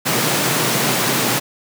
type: high-pass noise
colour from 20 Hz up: pink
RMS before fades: -18 dBFS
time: 0.05-1.4 s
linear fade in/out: 20 ms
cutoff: 120 Hz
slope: 96 dB/octave
effects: none